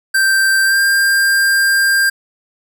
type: tone with pitch glide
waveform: square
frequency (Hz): 1568 to 1593.6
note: G6 to G6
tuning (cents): 0 to +28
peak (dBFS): -11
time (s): 0.14-2.1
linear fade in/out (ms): 10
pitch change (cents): +28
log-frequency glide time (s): 0.64-0.8
effects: none